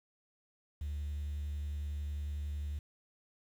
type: tone with vibrato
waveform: triangle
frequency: 73.42 Hz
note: D2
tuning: in tune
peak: -32 dBFS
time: 0.81-2.79 s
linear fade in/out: 5 ms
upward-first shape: sine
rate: 11 Hz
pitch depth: 14 cents each way
effects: tanh soft clip ceiling -32 dBFS + 10-bit